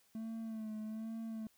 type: tone with vibrato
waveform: triangle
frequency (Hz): 220.4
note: A3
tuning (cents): +3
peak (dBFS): -38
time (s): 0.15-1.47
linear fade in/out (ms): 2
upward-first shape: sine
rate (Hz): 1.2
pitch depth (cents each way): 40
effects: white hiss -71 dBFS RMS until 1.57 s